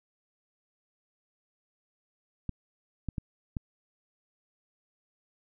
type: clicks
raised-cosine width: 5 ms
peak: -20 dBFS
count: 4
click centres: 2.493 / 3.087 / 3.182 / 3.568 s
effects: none